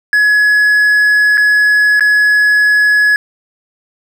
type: tone with dropouts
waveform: triangle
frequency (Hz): 1689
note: G#6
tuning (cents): +29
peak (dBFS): -5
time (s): 0.13-3.16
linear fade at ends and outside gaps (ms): 1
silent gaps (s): 1.373-1.378 / 1.996-2.007
effects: none